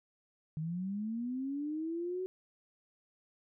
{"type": "linear sweep", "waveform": "sine", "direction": "up", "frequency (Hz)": [151.9, 376.4], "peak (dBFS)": -34, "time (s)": [0.57, 2.26], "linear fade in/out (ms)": 0, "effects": []}